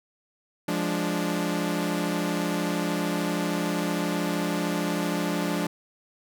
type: chord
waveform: sawtooth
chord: D diminished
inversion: first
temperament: equal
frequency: 174.61 / 207.7 / 293.7 Hz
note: F3 / Ab3 / D4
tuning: 0 / 0 / 0 cents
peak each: -25 / -27 / -25 dBFS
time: 0.68-5.67 s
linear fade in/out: 5 ms
effects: none